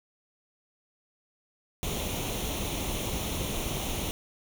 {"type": "noise with comb filter", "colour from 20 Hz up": "pink", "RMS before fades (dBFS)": -32, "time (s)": [1.83, 4.11], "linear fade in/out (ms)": 0, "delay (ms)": 0.31, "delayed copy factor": 0.65, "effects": []}